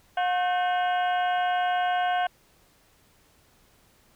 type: harmonic tone with a mistuned harmonic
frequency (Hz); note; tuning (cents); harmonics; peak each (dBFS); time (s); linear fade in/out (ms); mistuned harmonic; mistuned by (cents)
360; F#4; -47; 2 / 3 / 4 / 5 / 6 / 7 / 8 / 9; -23 / -36 / -31 / -43 / -43 / -46 / -39 / -44; 0.17-2.27; 5; 4; +110
effects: pink hiss -61 dBFS RMS until 4.15 s